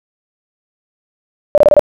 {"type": "tone bursts", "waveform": "sine", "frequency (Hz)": 592, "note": "D5", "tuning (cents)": 14, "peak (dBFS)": -3, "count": 5, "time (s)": [1.55, 1.794], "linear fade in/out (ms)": 0, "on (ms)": 28, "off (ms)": 26, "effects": []}